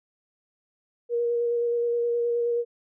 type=tone with vibrato; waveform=sine; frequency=473.7 Hz; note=A#4; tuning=28 cents sharp; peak=-22 dBFS; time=1.09-2.65 s; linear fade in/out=50 ms; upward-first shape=square; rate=9.5 Hz; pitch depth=10 cents each way; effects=none